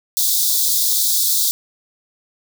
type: high-pass noise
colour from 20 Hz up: white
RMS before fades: -17 dBFS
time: 0.17-1.51 s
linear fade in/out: 0 ms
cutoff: 3500 Hz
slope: 96 dB/octave
effects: none